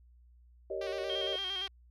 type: chord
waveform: sine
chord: Eb dominant seventh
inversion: first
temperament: just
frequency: 388.9 / 466.7 / 560 / 622.3 Hz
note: G4 / Bb4 / Db5 / Eb5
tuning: -14 / +2 / +18 / 0 cents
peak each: -38 / -42 / -40 / -39 dBFS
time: 0.7-1.36 s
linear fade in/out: 5 ms
type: tone with vibrato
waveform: 5% pulse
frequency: 380.3 Hz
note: F#4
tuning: 48 cents sharp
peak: -30 dBFS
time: 0.81-1.68 s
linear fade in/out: 5 ms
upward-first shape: square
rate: 8.7 Hz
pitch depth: 53 cents each way
type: tone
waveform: sine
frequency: 3200 Hz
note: G7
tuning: 35 cents sharp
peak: -34 dBFS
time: 1.09-1.67 s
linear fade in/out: 10 ms
effects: added 60 Hz sine -57 dBFS peak until 1.9 s + low-pass 6000 Hz 12 dB/octave